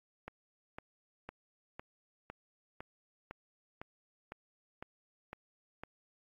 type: click train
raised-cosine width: 0.5 ms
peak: -28 dBFS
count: 12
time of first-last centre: 0.28-5.836 s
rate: 1.98 Hz
effects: AAC 32 kbps